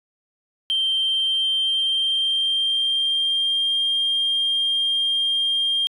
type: tone with pitch glide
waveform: sine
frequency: 3141 to 3205 Hz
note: G7 to G7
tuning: +3 to +38 cents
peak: -17 dBFS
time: 0.7-5.87 s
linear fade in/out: 0 ms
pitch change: +35 cents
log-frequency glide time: 1.17-3.83 s
effects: tanh soft clip ceiling -15 dBFS